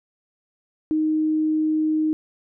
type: tone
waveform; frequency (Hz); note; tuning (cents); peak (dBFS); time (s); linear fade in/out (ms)
sine; 311.1; D#4; 0; -18; 0.91-2.13; 0
effects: none